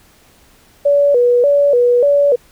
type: tone with vibrato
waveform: sine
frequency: 527 Hz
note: C5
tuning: 12 cents sharp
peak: -8 dBFS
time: 0.85-2.36 s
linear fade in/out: 10 ms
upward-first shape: square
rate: 1.7 Hz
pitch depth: 140 cents each way
effects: pink hiss -49 dBFS RMS until 2.51 s